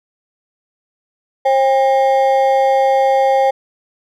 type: ring-modulated tone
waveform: triangle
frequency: 669 Hz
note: E5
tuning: 25 cents sharp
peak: -5 dBFS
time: 1.45-3.51 s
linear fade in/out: 10 ms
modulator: 133 Hz
effects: none